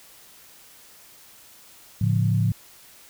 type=chord; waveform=sine; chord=A augmented; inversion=none; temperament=equal with one note detuned; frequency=110 / 141.67 / 174.61 Hz; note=A2 / C#3 / E#3; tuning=0 / +38 / 0 cents; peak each=-20 / -25 / -25 dBFS; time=2.01-2.52 s; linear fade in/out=5 ms; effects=white hiss -50 dBFS RMS until 3.09 s